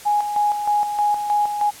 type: tone with tremolo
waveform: sine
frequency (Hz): 830.6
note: G#5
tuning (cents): 0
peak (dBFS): -15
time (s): 0.05-1.71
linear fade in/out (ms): 20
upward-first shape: square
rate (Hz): 3.2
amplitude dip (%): 55
effects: white hiss -40 dBFS RMS until 1.8 s + low-pass 12000 Hz 12 dB/octave